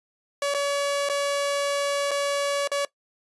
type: tone with dropouts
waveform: sawtooth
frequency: 567 Hz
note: C#5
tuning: 39 cents sharp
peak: -19 dBFS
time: 0.42-2.85 s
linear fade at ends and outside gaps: 2 ms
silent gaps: 0.54-0.546 / 1.089-1.097 / 2.11-2.114 / 2.675-2.716 s
effects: noise-tail reverb RT60 0.1 s tail -19 dB re dry + resampled to 24000 Hz